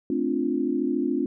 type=chord; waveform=sine; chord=D minor seventh; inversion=second; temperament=equal with one note detuned; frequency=220 / 261.6 / 295 / 349.2 Hz; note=A3 / C4 / D4 / F4; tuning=0 / 0 / +8 / 0 cents; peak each=-32 / -26 / -27 / -28 dBFS; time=0.1-1.26 s; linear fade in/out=2 ms; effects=none